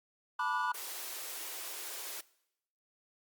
triangle chord, B minor seventh, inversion third, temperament equal with one note detuned, 880 / 987.8 / 1174.7 / 1457.9 Hz, A5 / B5 / D6 / F#6, 0 / 0 / 0 / -26 cents, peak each -37 / -32 / -34 / -35 dBFS, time 0.39-0.72 s, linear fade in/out 5 ms
white high-pass noise, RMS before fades -42 dBFS, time 0.74-2.21 s, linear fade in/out 5 ms, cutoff 300 Hz, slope 96 dB/octave
effects noise-tail reverb RT60 0.8 s tail -21 dB re dry + Opus 48 kbps

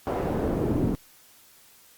brown noise with band-pass filter sweep, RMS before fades -26 dBFS, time 0.07-0.95 s, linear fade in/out 0 ms, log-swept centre 640 to 230 Hz, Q 1.3, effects white hiss -55 dBFS RMS until 1.97 s + Opus 48 kbps

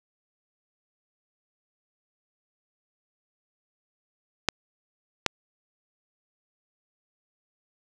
clicks, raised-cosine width 0.2 ms, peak -3 dBFS, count 2, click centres 4.487 / 5.263 s, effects none

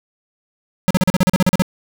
square tone bursts, 184.1 Hz, F#3, 8 cents flat, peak -11 dBFS, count 12, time 0.88-1.621 s, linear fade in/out 0 ms, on 26 ms, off 39 ms, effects none

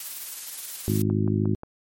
blue noise with tremolo, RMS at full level -33 dBFS, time 0-1.02 s, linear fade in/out 2 ms, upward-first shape sine, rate 19 Hz, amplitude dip 30%
harmonic tone, 52 Hz, G#1, 3 cents sharp, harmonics 2 / 3 / 4 / 5 / 6 / 7, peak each -24 / -29 / -26 / -31 / -30 / -30 dBFS, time 0.88-1.55 s, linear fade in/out 0 ms
click train, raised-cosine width 1 ms, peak -24 dBFS, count 4, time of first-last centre 1.1-1.634 s, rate 5.62 Hz
effects MP3 64 kbps

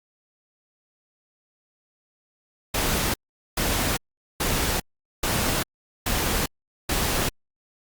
pink noise bursts, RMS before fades -24 dBFS, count 6, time 2.74-7.29 s, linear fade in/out 5 ms, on 400 ms, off 430 ms, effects Opus 48 kbps

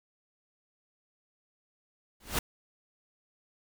pink noise with exponential growth, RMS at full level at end -24 dBFS, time 2.2-2.39 s, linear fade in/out 5 ms, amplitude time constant 41 ms, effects none

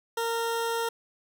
20% pulse tone, 461.2 Hz, A#4, 19 cents flat, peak -22 dBFS, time 0.17-0.89 s, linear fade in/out 5 ms, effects none

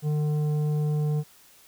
sine tone with tanh clipping, 150.3 Hz, D3, 40 cents sharp, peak -24 dBFS, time 0.02-1.24 s, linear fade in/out 50 ms, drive 9 dB, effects white hiss -55 dBFS RMS until 1.67 s

